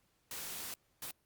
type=noise bursts at uneven times; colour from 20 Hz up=white; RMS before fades=-43 dBFS; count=2; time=0.31-0.74 / 1.02-1.11 s; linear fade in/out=2 ms; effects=pink hiss -75 dBFS RMS until 1.25 s + Opus 48 kbps